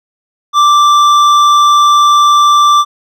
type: tone with hard clipping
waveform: sine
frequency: 1174.7 Hz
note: D6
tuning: in tune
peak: -6 dBFS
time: 0.53-2.85 s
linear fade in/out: 50 ms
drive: 9 dB
effects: none